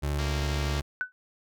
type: tone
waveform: 30% pulse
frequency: 72.6 Hz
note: D2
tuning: 19 cents flat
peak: -24 dBFS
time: 0.02-0.82 s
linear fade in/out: 20 ms
type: click train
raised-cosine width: 0.2 ms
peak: -20 dBFS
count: 142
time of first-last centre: 0.19-0.798 s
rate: 232 Hz
type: tone with exponential decay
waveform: sine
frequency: 1499 Hz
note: F#6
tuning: 22 cents sharp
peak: -22 dBFS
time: 1.01-1.12 s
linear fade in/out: 0 ms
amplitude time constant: 22 ms
effects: none